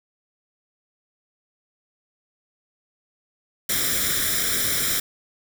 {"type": "noise with comb filter", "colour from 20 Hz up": "white", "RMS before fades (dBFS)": -23, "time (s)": [3.69, 5], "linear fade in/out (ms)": 5, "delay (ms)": 0.55, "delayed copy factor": 0.8, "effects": []}